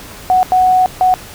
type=tone bursts at uneven times; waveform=sine; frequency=740 Hz; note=F#5; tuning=in tune; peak=-7 dBFS; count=3; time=0.3-0.43 / 0.52-0.86 / 1.01-1.14 s; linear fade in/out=0 ms; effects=pink hiss -33 dBFS RMS until 1.34 s

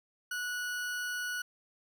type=tone; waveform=40% pulse; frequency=1469 Hz; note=F#6; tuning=13 cents flat; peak=-33 dBFS; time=0.31-1.42 s; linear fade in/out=5 ms; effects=none

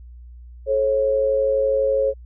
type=tone pair together; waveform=sine; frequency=431 / 543 Hz; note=A4 / C#5; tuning=-36 / -36 cents; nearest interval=major third; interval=400 cents; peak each=-23 / -17 dBFS; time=0.66-2.14 s; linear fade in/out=50 ms; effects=added 60 Hz sine -38 dBFS peak until 2.25 s

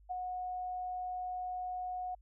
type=tone with ADSR envelope; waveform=sine; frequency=730 Hz; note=F#5; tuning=24 cents flat; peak=-33 dBFS; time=0.09-2.15 s; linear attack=23 ms; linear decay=14 ms; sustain=-3 dB; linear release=7 ms; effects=added 50 Hz sine -58 dBFS peak until 2.21 s

